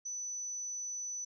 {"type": "tone", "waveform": "sine", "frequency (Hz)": 5980, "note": "F#8", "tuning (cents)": 17, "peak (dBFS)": -37, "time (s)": [0.05, 1.25], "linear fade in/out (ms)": 10, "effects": []}